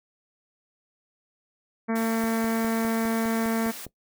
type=harmonic tone; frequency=225.9 Hz; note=A3; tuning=46 cents sharp; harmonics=1 / 2 / 3 / 4 / 5 / 6 / 7 / 8 / 9 / 10; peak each=-24 / -30 / -34 / -36 / -38 / -40 / -41 / -42 / -43 / -44 dBFS; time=1.88-3.72 s; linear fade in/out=20 ms
type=high-pass noise; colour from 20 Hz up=white; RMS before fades=-39 dBFS; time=1.95-3.86 s; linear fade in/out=10 ms; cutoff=180 Hz; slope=96 dB/octave
type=click train; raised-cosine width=2 ms; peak=-26 dBFS; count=9; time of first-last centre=2.24-3.866 s; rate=4.92 Hz
effects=noise-tail reverb RT60 0.1 s tail -18 dB re dry